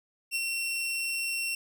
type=tone with ADSR envelope; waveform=sawtooth; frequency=2721 Hz; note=F7; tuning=46 cents flat; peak=-23 dBFS; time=0.31-1.55 s; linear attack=45 ms; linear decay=26 ms; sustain=-3 dB; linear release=3 ms; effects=none